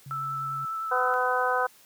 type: tone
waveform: sine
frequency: 137.2 Hz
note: C#3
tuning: 17 cents flat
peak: -38 dBFS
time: 0.06-0.65 s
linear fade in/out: 2 ms
type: tone with vibrato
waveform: sine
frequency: 1318.5 Hz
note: E6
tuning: in tune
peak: -29 dBFS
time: 0.11-1.14 s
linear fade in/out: 0 ms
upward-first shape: triangle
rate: 10 Hz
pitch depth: 16 cents each way
type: harmonic tone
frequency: 251.7 Hz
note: B3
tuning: 33 cents sharp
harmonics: 2 / 3 / 4 / 5 / 6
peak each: -29 / -29 / -29 / -29 / -29 dBFS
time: 0.91-1.67 s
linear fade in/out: 10 ms
effects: white hiss -56 dBFS RMS until 1.85 s + high-pass 80 Hz 12 dB/octave